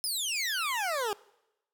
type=exponential sweep; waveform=20% pulse; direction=down; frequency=5274 to 393.6 Hz; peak=-24 dBFS; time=0.04-1.13 s; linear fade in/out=0 ms; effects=noise-tail reverb RT60 0.9 s tail -23 dB re dry